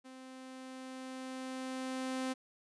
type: tone with level ramp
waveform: sawtooth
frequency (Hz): 260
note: C4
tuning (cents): -11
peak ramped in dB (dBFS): -46 to -30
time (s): 0.04-2.34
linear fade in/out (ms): 20
effects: resampled to 24000 Hz